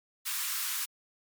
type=high-pass noise; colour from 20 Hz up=white; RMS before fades=-33 dBFS; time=0.25-0.86 s; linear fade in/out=20 ms; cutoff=1000 Hz; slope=48 dB/octave; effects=MP3 96 kbps